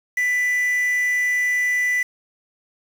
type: tone with quantisation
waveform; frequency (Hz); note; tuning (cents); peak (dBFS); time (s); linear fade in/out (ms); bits
triangle; 1985; B6; +8; -16; 0.17-2.03; 5; 6
effects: none